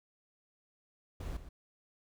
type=noise with echo; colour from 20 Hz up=brown; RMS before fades=-39 dBFS; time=1.2-1.37 s; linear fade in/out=5 ms; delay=120 ms; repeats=1; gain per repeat=-11 dB; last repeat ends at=1.49 s; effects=none